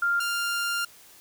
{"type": "tone pair in turn", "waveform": ["sine", "sawtooth"], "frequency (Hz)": [1396.9, 1396.9], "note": ["F6", "F6"], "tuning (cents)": [0, 0], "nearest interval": "unison", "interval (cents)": 0, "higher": "neither", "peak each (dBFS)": [-21, -22], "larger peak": "first", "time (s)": [[0.02, 0.2], [0.2, 0.85]], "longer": "second", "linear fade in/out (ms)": 5, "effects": ["white hiss -52 dBFS RMS until 1.2 s"]}